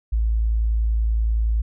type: tone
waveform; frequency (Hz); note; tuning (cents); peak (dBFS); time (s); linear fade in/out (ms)
sine; 55.3; A1; +9; -17; 0.12-1.62; 10
effects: none